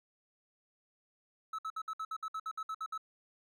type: tone bursts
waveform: triangle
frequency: 1300 Hz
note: E6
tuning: 24 cents flat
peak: -34 dBFS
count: 13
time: 1.53-2.978 s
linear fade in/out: 5 ms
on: 56 ms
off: 60 ms
effects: none